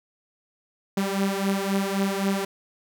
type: beating tone pair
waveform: sawtooth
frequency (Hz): 194.6 / 198.4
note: G3 / G3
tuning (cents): -12 / +21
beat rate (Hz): 3.8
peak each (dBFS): -21 / -23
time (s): 0.97-2.45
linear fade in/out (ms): 5
effects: none